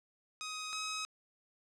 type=tone pair in turn; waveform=10% pulse; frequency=1258 / 1271.1 Hz; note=D#6 / D#6; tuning=+19 / +37 cents; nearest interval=unison; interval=18 cents; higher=second; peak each=-31 / -28 dBFS; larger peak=second; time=0.41-0.73 / 0.73-1.05 s; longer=neither; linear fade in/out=0 ms; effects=low-pass 8000 Hz 12 dB/octave + 11-bit